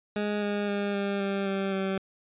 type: tone with pitch steps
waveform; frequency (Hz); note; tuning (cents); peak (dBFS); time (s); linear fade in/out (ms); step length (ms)
20% pulse; 207.7 / 205.1 / 202.5 / 199.93 / 197.41 / 194.91 / 192.45; G#3 / G#3 / G#3 / G3 / G3 / G3 / G3; 0 / -21 / -43 / +34 / +12 / -10 / -32; -22; 0.16-1.98; 2; 260
effects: resampled to 8000 Hz